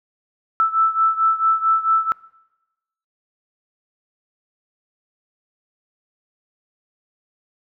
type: beating tone pair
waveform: sine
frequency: 1318.5 / 1323 Hz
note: E6 / E6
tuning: 0 / +6 cents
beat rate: 4.5 Hz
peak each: -17 / -19 dBFS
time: 0.6-2.12 s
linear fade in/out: 0 ms
effects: noise-tail reverb RT60 1.0 s tail -23 dB re dry